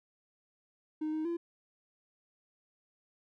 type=tone with pitch steps; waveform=triangle; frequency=309.1 / 312.7 / 340.1 Hz; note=D#4 / D#4 / F4; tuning=-11 / +9 / -46 cents; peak=-29 dBFS; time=1.01-1.37 s; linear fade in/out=10 ms; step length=120 ms; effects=tanh soft clip ceiling -26 dBFS